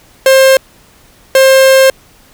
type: tone pair in turn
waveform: 45% pulse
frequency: 531 / 531 Hz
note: C5 / C5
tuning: +25 / +25 cents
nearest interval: unison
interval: 0 cents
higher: neither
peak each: -3 dBFS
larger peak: neither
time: 0.26-0.57 / 1.35-1.9 s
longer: second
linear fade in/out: 2 ms
effects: pink hiss -44 dBFS RMS until 2.33 s